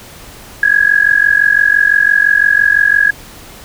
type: tone with amplitude modulation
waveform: sine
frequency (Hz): 1661.2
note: G#6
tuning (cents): 0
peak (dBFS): -3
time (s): 0.63-3.11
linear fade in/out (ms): 2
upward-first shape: sine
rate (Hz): 45.9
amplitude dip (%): 90
effects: pink hiss -35 dBFS RMS until 3.64 s